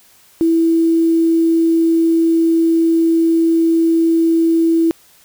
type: tone with quantisation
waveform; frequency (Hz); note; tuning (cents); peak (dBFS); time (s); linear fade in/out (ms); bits
sine; 329.6; E4; 0; -10; 0.41-4.91; 0; 6
effects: white hiss -49 dBFS RMS until 5.24 s